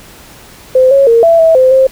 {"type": "tone with pitch steps", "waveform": "sine", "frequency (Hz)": [516, 550, 462.2, 667, 651, 517, 528], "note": ["C5", "C#5", "A#4", "E5", "E5", "C5", "C5"], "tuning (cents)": [-24, -14, -15, 20, -22, -21, 16], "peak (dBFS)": -3, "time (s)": [0.75, 1.87], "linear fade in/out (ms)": 5, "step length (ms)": 160, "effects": ["pink hiss -36 dBFS RMS until 1.91 s"]}